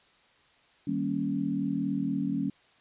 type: chord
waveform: sine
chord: Eb dominant seventh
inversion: none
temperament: equal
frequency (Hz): 155.56 / 196 / 233.1 / 277.2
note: Eb3 / G3 / Bb3 / Db4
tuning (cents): 0 / 0 / 0 / 0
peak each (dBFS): -36 / -32 / -34 / -30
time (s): 0.87-2.5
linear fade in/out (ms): 5
effects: white hiss -62 dBFS RMS until 2.8 s + resampled to 8000 Hz